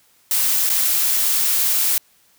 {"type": "noise with dropouts", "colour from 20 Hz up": "blue", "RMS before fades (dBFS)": -18, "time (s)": [0.31, 1.98], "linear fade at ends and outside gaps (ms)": 1, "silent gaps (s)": [0.693, 0.7], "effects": ["white hiss -57 dBFS RMS until 2.38 s"]}